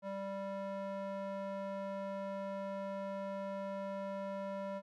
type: tone with band-pass filter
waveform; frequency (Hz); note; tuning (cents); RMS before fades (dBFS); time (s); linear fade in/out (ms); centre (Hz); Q
square; 196; G3; 0; -41; 0.02-4.82; 50; 690; 1.6
effects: none